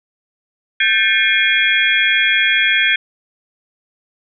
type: tone cluster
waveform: sine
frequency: 1557 / 1754 / 2159 / 2414 / 3317 Hz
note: G6 / A6 / C#7 / D7 / G#7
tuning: -12 / -6 / -46 / +47 / -3 cents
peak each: -18 dBFS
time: 0.8-2.96 s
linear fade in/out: 5 ms
effects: none